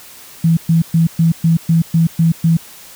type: tone bursts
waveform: sine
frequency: 164.81 Hz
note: E3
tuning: in tune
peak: -8 dBFS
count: 9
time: 0.44-2.57 s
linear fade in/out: 5 ms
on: 130 ms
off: 120 ms
effects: white hiss -38 dBFS RMS until 2.95 s